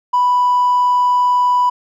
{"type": "tone with hard clipping", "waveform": "sine", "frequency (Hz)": 987.8, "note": "B5", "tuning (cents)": 0, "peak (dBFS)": -11, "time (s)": [0.13, 1.7], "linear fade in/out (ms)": 10, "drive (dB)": 1, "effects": []}